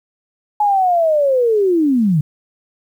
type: linear sweep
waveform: sine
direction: down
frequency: 848 to 140 Hz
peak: -11 dBFS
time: 0.6-2.21 s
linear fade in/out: 5 ms
effects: 8-bit